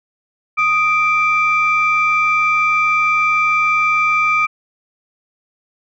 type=tone pair together; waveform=sine; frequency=1244.5 / 2349 Hz; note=D#6 / D7; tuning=0 / 0 cents; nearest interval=major seventh; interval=1100 cents; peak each=-14 dBFS; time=0.57-4.47 s; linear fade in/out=20 ms; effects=tanh soft clip ceiling -6 dBFS